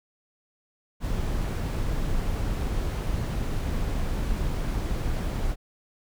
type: noise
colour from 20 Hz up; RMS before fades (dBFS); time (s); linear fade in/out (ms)
brown; -27; 1-5.56; 50
effects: none